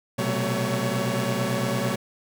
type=tone cluster; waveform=sawtooth; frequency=122 / 130.9 / 189.4 / 221.7 / 561 Hz; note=B2 / C3 / F#3 / A3 / C#5; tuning=-21 / +1 / +41 / +13 / +21 cents; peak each=-26 dBFS; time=0.18-1.96 s; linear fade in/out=10 ms; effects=none